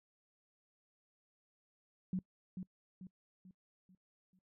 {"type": "tone with echo", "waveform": "sine", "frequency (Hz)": 185, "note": "F#3", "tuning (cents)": 0, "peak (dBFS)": -33, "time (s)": [2.13, 2.19], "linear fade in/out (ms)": 2, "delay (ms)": 440, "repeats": 5, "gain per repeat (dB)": -7, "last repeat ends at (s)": 4.39, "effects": ["noise-tail reverb RT60 0.1 s tail -24 dB re dry"]}